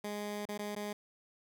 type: tone with dropouts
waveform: 15% pulse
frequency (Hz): 207.2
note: G#3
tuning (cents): -4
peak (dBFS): -31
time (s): 0.04-0.93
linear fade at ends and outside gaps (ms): 5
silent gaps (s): 0.455-0.488 / 0.578-0.59 / 0.751-0.762
effects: none